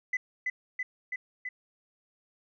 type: tone with echo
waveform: sine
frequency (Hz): 2007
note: B6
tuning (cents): +27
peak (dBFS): -25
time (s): 0.13-0.17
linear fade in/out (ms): 5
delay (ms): 330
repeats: 4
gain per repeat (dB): -2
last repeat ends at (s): 1.49
effects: tanh soft clip ceiling -22 dBFS